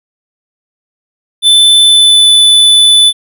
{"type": "tone with pitch glide", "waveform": "square", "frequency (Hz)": [3520, 3492], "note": ["A7", "A7"], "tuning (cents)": [0, -14], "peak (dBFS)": -3, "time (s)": [1.42, 3.13], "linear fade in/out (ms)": 50, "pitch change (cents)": -14, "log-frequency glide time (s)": [1.83, 2.29], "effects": []}